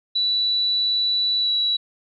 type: tone with pitch glide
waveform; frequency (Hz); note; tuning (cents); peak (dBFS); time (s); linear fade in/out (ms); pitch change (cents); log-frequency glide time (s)
sine; 3951 to 3917; B7 to B7; 0 to -15; -18; 0.15-1.77; 10; -15; 1.4-1.5
effects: none